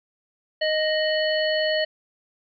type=harmonic tone with a mistuned harmonic; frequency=622.3 Hz; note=D#5; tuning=in tune; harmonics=1 / 3 / 5 / 7; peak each=-22 / -27 / -29 / -30 dBFS; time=0.61-1.85 s; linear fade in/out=10 ms; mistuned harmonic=5; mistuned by=-68 cents; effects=none